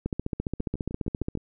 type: two click trains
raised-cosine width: 3 ms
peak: -15 / -24 dBFS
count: 20 / 6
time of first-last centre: 0.06-1.353 / 0.6-1.374 s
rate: 14.7 / 6.46 Hz
effects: none